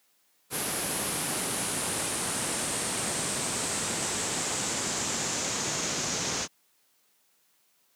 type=noise with low-pass filter sweep; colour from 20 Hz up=pink; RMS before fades=-30 dBFS; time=0.5-6.48 s; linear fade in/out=50 ms; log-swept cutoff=11000 to 6400 Hz; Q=3.8; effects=white hiss -68 dBFS RMS until 7.95 s + high-pass 150 Hz 12 dB/octave